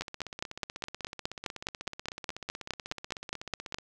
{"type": "two click trains", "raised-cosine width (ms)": 0.2, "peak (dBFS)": [-22, -14], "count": [62, 19], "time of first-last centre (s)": [[0.02, 3.785], [0.01, 3.744]], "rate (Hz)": [16.2, 4.82], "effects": []}